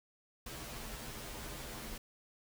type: noise with comb filter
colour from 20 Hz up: pink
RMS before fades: -45 dBFS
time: 0.46-1.98 s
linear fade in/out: 5 ms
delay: 11 ms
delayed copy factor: -1
effects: none